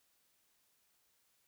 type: silence
effects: white hiss -75 dBFS RMS until 1.47 s